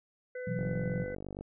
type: harmonic tone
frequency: 502 Hz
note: B4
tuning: 28 cents sharp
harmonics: 1 / 3 / 4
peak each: -37 / -47 / -49 dBFS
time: 0.35-1.15 s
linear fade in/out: 5 ms
type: chord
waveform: sine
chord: B suspended fourth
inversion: none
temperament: equal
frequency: 123.47 / 164.81 / 185 Hz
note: B2 / E3 / F#3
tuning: 0 / 0 / 0 cents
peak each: -36 dBFS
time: 0.47-1.05 s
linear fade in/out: 5 ms
type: click train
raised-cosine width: 2 ms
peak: -28 dBFS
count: 41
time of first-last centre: 0.59-1.41 s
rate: 48.8 Hz
effects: none